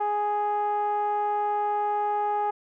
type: tone with low-pass filter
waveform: 10% pulse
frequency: 415.3 Hz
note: G#4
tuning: in tune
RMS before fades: -26 dBFS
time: 0-2.51 s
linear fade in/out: 10 ms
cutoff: 840 Hz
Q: 3.2
effects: none